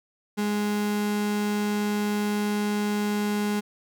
35% pulse tone, 207.7 Hz, G#3, in tune, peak -22 dBFS, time 0.37-3.61 s, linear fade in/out 20 ms, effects none

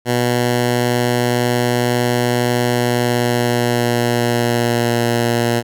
10% pulse tone with pitch glide, 121.9 to 118.29 Hz, B2 to A#2, -22 to +26 cents, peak -6 dBFS, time 0.05-5.63 s, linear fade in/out 50 ms, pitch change -52 cents, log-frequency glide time 2.69-5.03 s, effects none

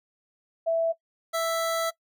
sine / 25% pulse tone pair in turn, 660 / 660 Hz, E5 / E5, +2 / +2 cents, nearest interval unison, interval 0 cents, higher neither, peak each -21 dBFS, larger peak neither, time 0.66-0.93 / 1.33-1.91 s, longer second, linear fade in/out 20 ms, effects noise-tail reverb RT60 0.1 s tail -21 dB re dry

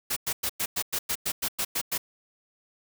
white noise bursts, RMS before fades -28 dBFS, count 12, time 0.1-1.98 s, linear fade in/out 10 ms, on 65 ms, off 100 ms, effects none

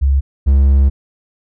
sine / triangle tone pair in turn, 68.5 / 68.5 Hz, C#2 / C#2, -20 / -20 cents, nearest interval unison, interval 0 cents, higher neither, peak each -9 / -5 dBFS, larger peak second, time 0.01-0.21 / 0.46-0.9 s, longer second, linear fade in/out 20 ms, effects none

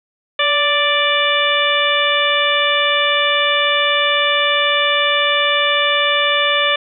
harmonic tone with a mistuned harmonic, 587.3 Hz, D5, in tune, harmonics 1 / 2 / 3 / 4 / 5 / 6, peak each -20 / -20 / -20 / -20 / -20 / -20 dBFS, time 0.39-6.76 s, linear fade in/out 5 ms, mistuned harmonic 1, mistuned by -34 cents, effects none

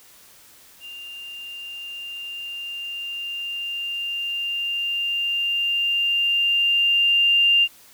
sine tone with level ramp, 2794 Hz, F7, in tune, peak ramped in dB -35 to -13 dBFS, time 0.8-7.68 s, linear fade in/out 50 ms, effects white hiss -50 dBFS RMS until 7.93 s

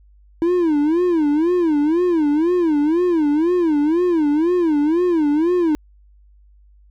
triangle tone with vibrato, 323.5 Hz, E4, 32 cents flat, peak -12 dBFS, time 0.42-5.75 s, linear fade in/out 0 ms, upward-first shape sine, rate 2 Hz, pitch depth 190 cents each way, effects added 50 Hz sine -47 dBFS peak until 6.9 s

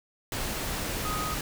sine tone in noise, 1251 Hz, D#6, 9 cents sharp, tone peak -32 dBFS, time 1.05-1.34 s, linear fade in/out 2 ms, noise pink, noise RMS -32 dBFS, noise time 0.32-1.41 s, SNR -3 dB, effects none

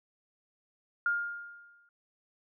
sine tone with exponential decay, 1411 Hz, F6, 17 cents sharp, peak -24 dBFS, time 1.06-1.89 s, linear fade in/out 2 ms, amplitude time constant 180 ms, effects none

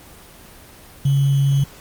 sine tone with sample-and-hold, 138.59 Hz, C#3, in tune, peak -13 dBFS, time 1.05-1.64 s, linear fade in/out 5 ms, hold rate 3150 Hz, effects pink hiss -43 dBFS RMS until 1.8 s + Opus 24 kbps

